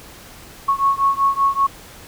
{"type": "beating tone pair", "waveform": "sine", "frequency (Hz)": [1100, 1105.2], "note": ["C#6", "C#6"], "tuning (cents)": [-14, -6], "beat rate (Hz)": 5.2, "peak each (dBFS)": [-17, -18], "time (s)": [0.68, 1.67], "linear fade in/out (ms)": 10, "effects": ["pink hiss -41 dBFS RMS until 2.07 s"]}